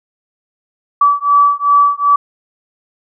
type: beating tone pair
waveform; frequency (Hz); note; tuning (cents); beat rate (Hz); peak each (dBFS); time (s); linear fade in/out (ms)
sine; 1149 / 1151.6; D6 / D6; -38 / -34; 2.6; -11; 1.01-2.16; 5
effects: none